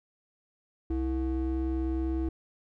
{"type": "ring-modulated tone", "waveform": "triangle", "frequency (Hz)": 196, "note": "G3", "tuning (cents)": 0, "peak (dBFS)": -22, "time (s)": [0.9, 2.29], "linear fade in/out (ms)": 5, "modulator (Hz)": 131, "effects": []}